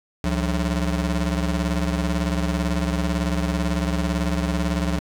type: ring-modulated tone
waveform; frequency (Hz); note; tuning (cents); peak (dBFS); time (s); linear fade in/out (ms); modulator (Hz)
30% pulse; 121.2; B2; -32; -15; 0.24-4.99; 0; 51.6
effects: low-pass 9000 Hz 12 dB/octave + 7-bit